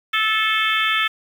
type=harmonic tone with a mistuned harmonic; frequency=436.7 Hz; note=A4; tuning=13 cents flat; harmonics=3 / 4 / 5 / 6 / 7 / 8; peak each=-22 / -23 / -24 / -25 / -25 / -26 dBFS; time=0.13-1.08 s; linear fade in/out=10 ms; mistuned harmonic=7; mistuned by=+44 cents; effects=7-bit